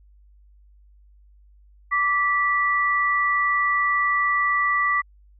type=tone pair together; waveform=sine; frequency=1166.6 / 1962 Hz; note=D6 / B6; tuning=-12 / -12 cents; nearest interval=major sixth; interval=900 cents; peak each=-21 dBFS; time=1.91-5.02 s; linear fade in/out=20 ms; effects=added 50 Hz sine -50 dBFS peak until 5.39 s